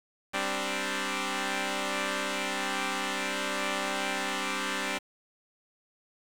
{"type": "chord", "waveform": "5% pulse", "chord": "G suspended fourth", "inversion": "none", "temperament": "equal", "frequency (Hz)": [196, 261.6, 293.7], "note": ["G3", "C4", "D4"], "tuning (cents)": [0, 0, 0], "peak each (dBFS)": -22, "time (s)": [0.33, 4.99], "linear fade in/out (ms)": 20, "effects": ["low-pass 9000 Hz 12 dB/octave", "8-bit"]}